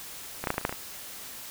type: clicks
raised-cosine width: 0.5 ms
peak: -16 / -11 / -10 / -23 / -11 / -27 / -9 / -17 / -19 dBFS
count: 9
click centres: 0.44 / 0.472 / 0.504 / 0.542 / 0.581 / 0.613 / 0.651 / 0.694 / 0.726 s
effects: white hiss -42 dBFS RMS until 1.5 s